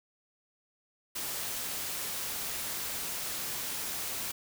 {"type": "noise", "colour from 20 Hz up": "white", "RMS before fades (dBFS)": -36, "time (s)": [1.15, 4.32], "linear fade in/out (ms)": 10, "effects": []}